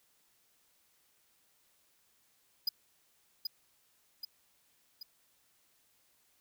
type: tone with echo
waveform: square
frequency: 4938 Hz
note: D#8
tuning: 14 cents flat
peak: -28 dBFS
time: 2.67-2.69 s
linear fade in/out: 5 ms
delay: 780 ms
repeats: 3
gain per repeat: -5 dB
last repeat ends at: 5.03 s
effects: white hiss -71 dBFS RMS until 6.4 s